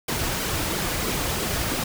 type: noise with flanger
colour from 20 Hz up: pink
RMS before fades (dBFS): -26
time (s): 0.08-1.84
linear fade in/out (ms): 5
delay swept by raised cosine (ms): 1.1 to 5.2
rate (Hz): 3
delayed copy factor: -0.5
effects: none